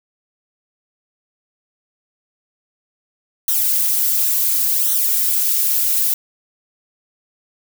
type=noise with flanger; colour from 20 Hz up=violet; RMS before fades=-17 dBFS; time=3.48-6.14 s; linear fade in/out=2 ms; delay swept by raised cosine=0.41 to 4.61 ms; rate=0.7 Hz; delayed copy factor=-0.9; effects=none